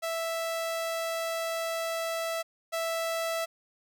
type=tone pair in turn; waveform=sawtooth; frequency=659.3 / 659.3 Hz; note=E5 / E5; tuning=0 / 0 cents; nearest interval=unison; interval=0 cents; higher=neither; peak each=-26 / -25 dBFS; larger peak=second; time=0.02-2.43 / 2.72-3.46 s; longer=first; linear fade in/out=20 ms; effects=none